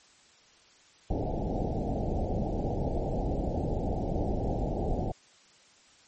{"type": "low-pass noise", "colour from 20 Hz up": "pink", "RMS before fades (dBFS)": -30, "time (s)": [1.1, 5.12], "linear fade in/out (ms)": 5, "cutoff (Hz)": 820, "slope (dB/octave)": 96, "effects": ["white hiss -59 dBFS RMS until 6.07 s", "MP3 32 kbps"]}